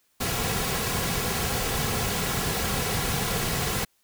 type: noise with comb filter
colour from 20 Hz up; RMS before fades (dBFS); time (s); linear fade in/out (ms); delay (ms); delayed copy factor
pink; -27; 0.2-3.85; 10; 3.3; -0.5
effects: white hiss -68 dBFS RMS until 4.03 s